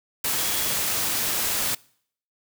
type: tone in noise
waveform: sine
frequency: 3322 Hz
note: G#7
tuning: in tune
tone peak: -36 dBFS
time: 0.38-0.76 s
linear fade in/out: 5 ms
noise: white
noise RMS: -25 dBFS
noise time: 0.24-1.75 s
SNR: -14 dB
effects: noise-tail reverb RT60 0.6 s tail -24 dB re dry